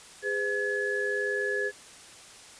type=tone cluster; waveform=sine; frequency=409.8 / 508 / 1699 Hz; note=G#4 / B4 / G#6; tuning=-23 / +49 / +39 cents; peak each=-31 / -34 / -29 dBFS; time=0.22-1.72 s; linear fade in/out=50 ms; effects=white hiss -49 dBFS RMS until 2.59 s + resampled to 22050 Hz